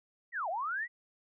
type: linear two-way sweep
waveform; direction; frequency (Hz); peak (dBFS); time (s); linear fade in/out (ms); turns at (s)
sine; down then up; 2000 to 622.3 to 2000; -32; 0.32-0.88; 50; 0.49
effects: none